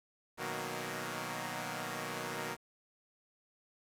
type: chord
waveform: 5% pulse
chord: B major seventh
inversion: none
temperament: equal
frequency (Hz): 123.47 / 155.56 / 185 / 233.1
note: B2 / D#3 / F#3 / A#3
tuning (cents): 0 / 0 / 0 / 0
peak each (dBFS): -32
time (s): 0.37-2.57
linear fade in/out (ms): 50
effects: resampled to 32000 Hz + 10-bit